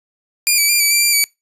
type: tone with pitch steps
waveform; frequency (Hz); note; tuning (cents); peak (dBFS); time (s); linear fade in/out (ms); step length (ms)
10% pulse; 2410 / 2297 / 2390 / 2296 / 2350 / 2368 / 2281; D7 / D7 / D7 / D7 / D7 / D7 / C#7; +44 / -39 / +30 / -40 / +1 / +14 / +49; -3; 0.47-1.24; 0; 110
effects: noise-tail reverb RT60 0.2 s tail -24 dB re dry + resampled to 32000 Hz